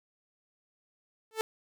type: tone with exponential growth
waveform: sawtooth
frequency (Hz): 441.1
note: A4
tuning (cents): +4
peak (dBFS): -20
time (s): 1.31-1.41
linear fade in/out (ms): 0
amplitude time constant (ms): 20
effects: none